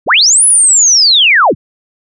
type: linear two-way sweep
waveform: sine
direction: up then down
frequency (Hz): 48.76 to 10310 to 48.76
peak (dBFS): -4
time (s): 0.06-1.55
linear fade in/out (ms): 50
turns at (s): 0.45
effects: none